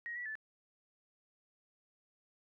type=tone with pitch steps; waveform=sine; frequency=1885 / 1946 / 1746 Hz; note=A#6 / B6 / A6; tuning=+19 / -26 / -14 cents; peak=-39 dBFS; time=0.06-0.354 s; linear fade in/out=0 ms; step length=98 ms; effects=none